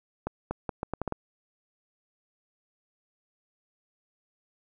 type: accelerating click train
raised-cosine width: 1 ms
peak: -16 dBFS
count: 8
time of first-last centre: 0.27-1.124 s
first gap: 240 ms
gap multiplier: 0.76
effects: none